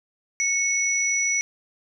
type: tone pair together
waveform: sine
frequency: 2205 / 5872 Hz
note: C#7 / F#8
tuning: -10 / -14 cents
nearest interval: octave + perfect fourth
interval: 1696 cents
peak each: -23 / -23 dBFS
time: 0.4-1.41 s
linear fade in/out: 0 ms
effects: none